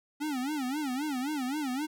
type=tone with vibrato; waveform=square; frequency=277.2 Hz; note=C#4; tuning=in tune; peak=-31 dBFS; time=0.2-1.87 s; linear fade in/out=20 ms; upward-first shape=sine; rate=3.8 Hz; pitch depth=190 cents each way; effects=none